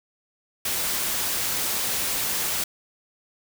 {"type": "noise", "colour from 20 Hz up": "white", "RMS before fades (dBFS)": -26, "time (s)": [0.65, 2.64], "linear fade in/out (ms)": 5, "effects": []}